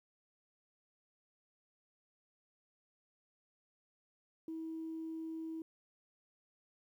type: tone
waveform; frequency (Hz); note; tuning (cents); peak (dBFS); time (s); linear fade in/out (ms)
sine; 322.8; E4; -36; -39; 4.48-5.62; 2
effects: tanh soft clip ceiling -35 dBFS + 12-bit